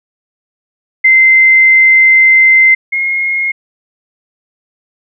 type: tone pair in turn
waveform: sine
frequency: 2075 / 2149 Hz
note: C7 / C7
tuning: -15 / +46 cents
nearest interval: minor second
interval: 61 cents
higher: second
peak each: -3 / -11 dBFS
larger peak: first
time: 1.04-2.75 / 2.92-3.52 s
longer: first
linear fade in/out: 10 ms
effects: none